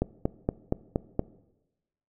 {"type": "click train", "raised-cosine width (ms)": 2, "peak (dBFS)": -11, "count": 6, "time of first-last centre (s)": [0.02, 1.194], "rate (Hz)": 4.26, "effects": ["noise-tail reverb RT60 1.0 s tail -19 dB re dry"]}